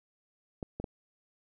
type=clicks; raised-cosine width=2 ms; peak=-23 dBFS; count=3; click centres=0.628 / 0.8 / 0.842 s; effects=none